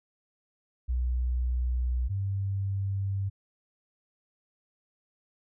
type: tone pair in turn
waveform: sine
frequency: 61.74 / 98.01 Hz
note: B1 / G2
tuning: 0 / 0 cents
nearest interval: minor sixth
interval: 800 cents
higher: second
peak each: -25 / -27 dBFS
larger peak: first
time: 0.88-2.09 / 2.09-3.3 s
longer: neither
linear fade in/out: 20 ms
effects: none